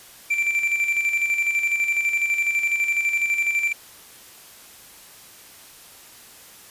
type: tone with tremolo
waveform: triangle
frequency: 2349 Hz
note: D7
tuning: in tune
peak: -16 dBFS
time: 0.3-3.73 s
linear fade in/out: 10 ms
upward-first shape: square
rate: 12 Hz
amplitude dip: 50%
effects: white hiss -46 dBFS RMS until 6.7 s + resampled to 32000 Hz